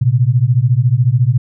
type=beating tone pair; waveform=sine; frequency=116.54 / 130.54 Hz; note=A#2 / C3; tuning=0 / -4 cents; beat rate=14 Hz; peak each=-12 dBFS; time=0.01-1.38 s; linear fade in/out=10 ms; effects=none